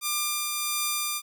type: tone with tremolo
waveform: 5% pulse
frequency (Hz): 1195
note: D6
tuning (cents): +30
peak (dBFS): -13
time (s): 0.01-1.22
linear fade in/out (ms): 50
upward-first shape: triangle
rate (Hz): 1.5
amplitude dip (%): 30
effects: none